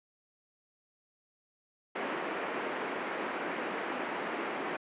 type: band-pass noise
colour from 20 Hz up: pink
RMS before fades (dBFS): -36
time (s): 1.95-4.77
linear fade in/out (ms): 10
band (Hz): 260 to 2400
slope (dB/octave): 24
effects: resampled to 8000 Hz